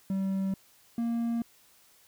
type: tone pair in turn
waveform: triangle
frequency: 192.8 / 233.1 Hz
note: G3 / A#3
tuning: -28 / 0 cents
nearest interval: minor third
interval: 328 cents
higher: second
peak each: -25 dBFS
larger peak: neither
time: 0.1-0.54 / 0.98-1.42 s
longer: neither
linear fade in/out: 2 ms
effects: white hiss -61 dBFS RMS until 2.07 s